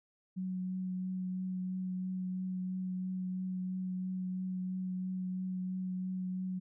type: tone with vibrato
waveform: sine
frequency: 185 Hz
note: F#3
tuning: in tune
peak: -34 dBFS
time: 0.36-6.6 s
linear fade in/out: 20 ms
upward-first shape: triangle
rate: 3 Hz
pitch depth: 14 cents each way
effects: none